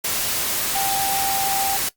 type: tone in noise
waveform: sine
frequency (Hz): 784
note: G5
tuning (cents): 0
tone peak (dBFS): -22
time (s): 0.75-1.77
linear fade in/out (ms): 5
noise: white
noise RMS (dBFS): -23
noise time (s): 0.04-1.89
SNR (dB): -2
effects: noise-tail reverb RT60 0.1 s tail -18 dB re dry + Opus 48 kbps